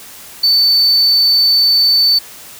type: tone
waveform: sine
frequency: 4522 Hz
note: C#8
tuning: 34 cents sharp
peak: -5 dBFS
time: 0.43-2.19 s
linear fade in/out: 10 ms
effects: tanh soft clip ceiling -7 dBFS + white hiss -35 dBFS RMS until 2.59 s